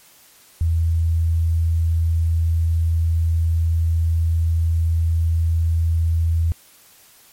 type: tone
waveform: sine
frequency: 82.41 Hz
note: E2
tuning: in tune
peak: -15 dBFS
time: 0.61-6.52 s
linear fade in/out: 0 ms
effects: white hiss -50 dBFS RMS until 7.32 s + MP3 64 kbps